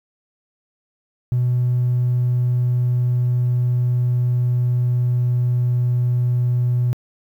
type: tone with pitch glide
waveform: triangle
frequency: 123.47 to 122.69 Hz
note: B2 to B2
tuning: 0 to -11 cents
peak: -12 dBFS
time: 1.32-6.93 s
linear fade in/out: 0 ms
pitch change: -11 cents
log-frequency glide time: 1.8-6.07 s
effects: tanh soft clip ceiling -12 dBFS + 9-bit